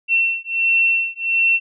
sine beating tone pair, 2705 / 2706.4 Hz, E7 / E7, +44 / +45 cents, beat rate 1.4 Hz, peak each -18 dBFS, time 0.08-1.6 s, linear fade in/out 50 ms, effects none

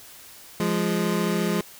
25% pulse tone pair together, 173.41 / 207.7 Hz, F3 / G#3, -12 / 0 cents, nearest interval minor third, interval 312 cents, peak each -21 dBFS, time 0.6-1.61 s, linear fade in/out 2 ms, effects white hiss -46 dBFS RMS until 1.79 s

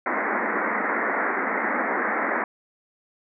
white band-pass noise, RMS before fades -25 dBFS, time 0.06-2.44 s, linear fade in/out 2 ms, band 200 to 2100 Hz, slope 96 dB/octave, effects none

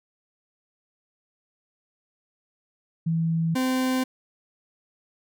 sine / 40% pulse tone pair in turn, 164 / 258.1 Hz, E3 / C4, -9 / -23 cents, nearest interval minor sixth, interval 786 cents, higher second, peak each -21 dBFS, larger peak neither, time 3.06-3.55 / 3.55-4.04 s, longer neither, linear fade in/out 10 ms, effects none

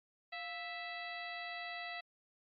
harmonic tone with a mistuned harmonic, 658 Hz, E5, 3 cents flat, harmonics 1 / 2 / 3 / 4 / 5 / 6 / 7, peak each -46 / -52 / -45 / -49 / -55 / -51 / -57 dBFS, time 0.32-2.01 s, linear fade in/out 10 ms, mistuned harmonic 1, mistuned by +110 cents, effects MP3 48 kbps

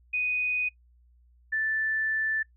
sine tone pair in turn, 2489 / 1760 Hz, D#7 / A6, 0 / 0 cents, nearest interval tritone, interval 600 cents, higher first, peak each -25 dBFS, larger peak neither, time 0.13-0.69 / 1.52-2.43 s, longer second, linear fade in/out 10 ms, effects noise-tail reverb RT60 0.1 s tail -20 dB re dry + added 60 Hz sine -57 dBFS peak until 2.56 s

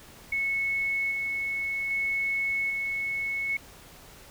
sine tone with tremolo, 2200 Hz, C#7, 14 cents flat, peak -25 dBFS, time 0.32-3.57 s, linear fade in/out 5 ms, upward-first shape square, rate 0.63 Hz, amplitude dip 25%, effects pink hiss -50 dBFS RMS until 4.3 s

